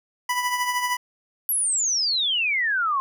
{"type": "tone with tremolo", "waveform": "25% pulse", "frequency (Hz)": 987.8, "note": "B5", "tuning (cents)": 0, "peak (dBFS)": -16, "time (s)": [0.29, 0.97], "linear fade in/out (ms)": 5, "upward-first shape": "triangle", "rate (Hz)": 13, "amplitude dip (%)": 60}
{"type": "exponential sweep", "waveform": "sine", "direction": "down", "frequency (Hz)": [11870, 1052], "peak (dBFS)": -20, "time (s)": [1.49, 3], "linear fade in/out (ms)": 0}
{"effects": []}